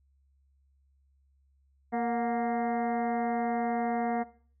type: harmonic tone with a mistuned harmonic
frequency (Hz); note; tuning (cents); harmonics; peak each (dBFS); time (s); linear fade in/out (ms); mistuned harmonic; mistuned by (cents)
233.1; A#3; 0; 1 / 2 / 3 / 4 / 5 / 6 / 7 / 8 / 9; -31 / -35 / -31 / -41 / -46 / -48 / -49 / -46 / -48; 1.92-4.24; 20; 3; +48
effects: noise-tail reverb RT60 0.5 s tail -19 dB re dry + added 68 Hz sine -64 dBFS peak until 4.6 s